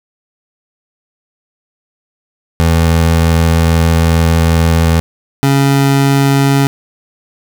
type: tone pair in turn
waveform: 25% pulse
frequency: 82.41 / 138.28 Hz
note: E2 / C#3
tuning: 0 / -4 cents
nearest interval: major sixth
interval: 896 cents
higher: second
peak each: -4 dBFS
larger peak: neither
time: 2.6-5 / 5.43-6.67 s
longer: first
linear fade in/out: 0 ms
effects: none